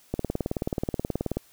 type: click train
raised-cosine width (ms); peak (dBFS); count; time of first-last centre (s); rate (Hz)
2; -13; 24; 0.14-1.37; 18.7
effects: white hiss -58 dBFS RMS until 1.52 s